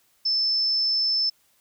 sine tone, 5274 Hz, E8, in tune, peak -20 dBFS, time 0.25-1.3 s, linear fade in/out 10 ms, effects white hiss -64 dBFS RMS until 1.6 s

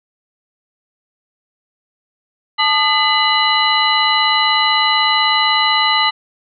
sine tone cluster, 874 / 1220 / 2013 / 2932 / 4012 Hz, A5 / D#6 / B6 / F#7 / B7, -12 / -34 / +33 / -16 / +26 cents, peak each -18 dBFS, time 2.58-6.11 s, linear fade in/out 20 ms, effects none

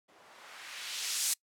violet noise with low-pass filter sweep, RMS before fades -38 dBFS, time 0.08-1.34 s, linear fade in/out 10 ms, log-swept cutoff 510 to 8400 Hz, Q 0.94, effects noise-tail reverb RT60 0.1 s tail -25 dB re dry

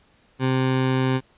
20% pulse tone, 130.6 Hz, C3, 3 cents flat, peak -14 dBFS, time 0.39-1.21 s, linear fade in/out 50 ms, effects pink hiss -59 dBFS RMS until 1.37 s + resampled to 8000 Hz

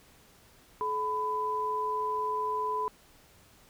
sine tone pair together, 429 / 1000.5 Hz, A4 / B5, -44 / +22 cents, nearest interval octave + minor third, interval 1466 cents, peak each -35 / -29 dBFS, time 0.81-2.88 s, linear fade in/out 0 ms, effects pink hiss -59 dBFS RMS until 3.69 s

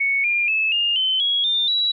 sine tone with pitch steps, 2217 / 2404 / 2606 / 2826 / 3064 / 3322 / 3602 / 3905 Hz, C#7 / D7 / E7 / F7 / G7 / G#7 / A7 / B7, 0 / +40 / -20 / +20 / -40 / 0 / +40 / -20 cents, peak -17 dBFS, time 0-1.92 s, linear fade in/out 10 ms, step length 240 ms, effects none

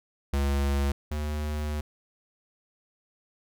square tone pair in turn, 70 / 75.17 Hz, C#2 / D2, +18 / +41 cents, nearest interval minor second, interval 123 cents, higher second, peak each -24 / -29 dBFS, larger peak first, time 0.33-0.92 / 1.11-1.81 s, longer second, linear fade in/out 5 ms, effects none

